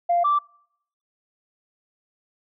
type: tone pair in turn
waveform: sine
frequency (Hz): 695 / 1168.8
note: F5 / D6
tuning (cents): -9 / -9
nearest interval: major sixth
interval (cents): 900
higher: second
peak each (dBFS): -16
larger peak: neither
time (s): 0.09-0.24 / 0.24-0.39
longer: neither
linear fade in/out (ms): 10
effects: noise-tail reverb RT60 0.7 s tail -26 dB re dry + tanh soft clip ceiling -12 dBFS